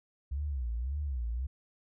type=tone with vibrato; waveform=sine; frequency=65 Hz; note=C2; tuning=11 cents flat; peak=-31 dBFS; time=0.31-1.47 s; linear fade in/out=10 ms; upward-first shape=sine; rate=1.8 Hz; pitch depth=230 cents each way; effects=none